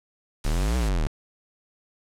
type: noise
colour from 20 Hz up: white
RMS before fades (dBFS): -38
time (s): 0.44-0.89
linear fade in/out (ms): 2
type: exponential two-way sweep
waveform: square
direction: up then down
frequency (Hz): 34.33 to 64.4 to 34.33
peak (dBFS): -22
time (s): 0.45-1.07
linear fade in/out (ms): 0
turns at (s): 0.77
effects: low-pass 9000 Hz 12 dB/octave